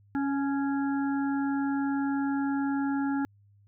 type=harmonic tone with a mistuned harmonic; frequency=276.9 Hz; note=C#4; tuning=2 cents flat; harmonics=1 / 3 / 5 / 6; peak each=-26 / -36 / -40 / -42 dBFS; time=0.15-3.25 s; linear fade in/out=0 ms; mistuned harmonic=3; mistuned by=+20 cents; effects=added 101 Hz sine -57 dBFS peak until 3.67 s